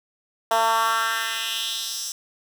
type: tone with high-pass filter sweep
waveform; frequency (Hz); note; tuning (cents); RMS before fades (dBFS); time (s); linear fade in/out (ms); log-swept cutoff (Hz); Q
10% pulse; 225.7; A3; +44; -24; 0.51-2.12; 2; 710 to 6200; 2.4
effects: none